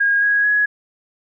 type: tone with pitch steps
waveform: sine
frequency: 1631 / 1653.8 / 1676.9 Hz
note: G#6 / G#6 / G#6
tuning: -32 / -8 / +16 cents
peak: -13 dBFS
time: 0-0.66 s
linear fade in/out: 10 ms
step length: 220 ms
effects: none